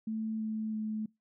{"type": "tone with pitch steps", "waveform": "sine", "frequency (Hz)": [220, 218.1, 216.2], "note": ["A3", "A3", "A3"], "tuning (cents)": [0, -15, -30], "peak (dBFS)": -32, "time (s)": [0.07, 1.06], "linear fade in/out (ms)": 5, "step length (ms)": 330, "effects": ["noise-tail reverb RT60 0.2 s tail -23 dB re dry"]}